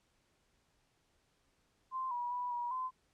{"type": "tone with pitch steps", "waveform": "sine", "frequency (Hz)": [1042, 967, 983, 962, 1027], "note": ["C6", "B5", "B5", "B5", "C6"], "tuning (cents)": [-7, -37, -8, -46, -33], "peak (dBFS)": -35, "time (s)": [1.91, 2.91], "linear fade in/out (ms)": 50, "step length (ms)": 200, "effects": ["pink hiss -75 dBFS RMS until 3.13 s", "low-pass 9000 Hz 12 dB/octave"]}